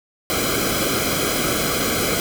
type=noise with comb filter; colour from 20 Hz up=pink; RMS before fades=-21 dBFS; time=0.3-2.2 s; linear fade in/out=0 ms; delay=1.1 ms; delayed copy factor=-0.8; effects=none